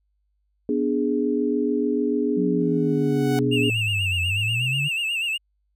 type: chord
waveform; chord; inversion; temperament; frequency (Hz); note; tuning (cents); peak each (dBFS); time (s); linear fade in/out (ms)
sine; G# diminished; first; equal; 246.9 / 293.7 / 415.3; B3 / D4 / G#4; 0 / 0 / 0; -24; 0.69-3.7; 2
type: linear two-way sweep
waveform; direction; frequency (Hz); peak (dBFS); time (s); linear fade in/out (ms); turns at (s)
sine; down then up; 185 to 86.7 to 147.8; -24; 2.36-4.89; 20; 4.22
type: tone with exponential growth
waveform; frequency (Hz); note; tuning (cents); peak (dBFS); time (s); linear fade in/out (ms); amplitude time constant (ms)
sawtooth; 742; F#5; +5; -22; 2.6-3.39; 0; 170
type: tone with vibrato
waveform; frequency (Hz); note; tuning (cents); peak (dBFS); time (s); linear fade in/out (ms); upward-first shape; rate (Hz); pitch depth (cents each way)
triangle; 2717; F7; -48; -21; 3.51-5.38; 20; sine; 8.2; 86
effects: added 50 Hz sine -67 dBFS peak until 5.75 s